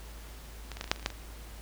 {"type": "clicks", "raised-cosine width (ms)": 0.2, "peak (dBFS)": [-22, -23, -16, -22, -29, -6, -27, -29, -29, -10, -25], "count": 11, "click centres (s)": [0.717, 0.77, 0.811, 0.842, 0.877, 0.915, 0.961, 0.996, 1.028, 1.061, 1.103], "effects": ["added 54 Hz sine -44 dBFS peak until 1.61 s", "pink hiss -51 dBFS RMS until 1.61 s"]}